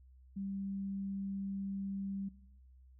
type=tone; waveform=sine; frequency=196 Hz; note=G3; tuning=in tune; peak=-37 dBFS; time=0.36-2.29 s; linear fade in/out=10 ms; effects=noise-tail reverb RT60 1.0 s tail -20 dB re dry + added 64 Hz sine -57 dBFS peak until 2.99 s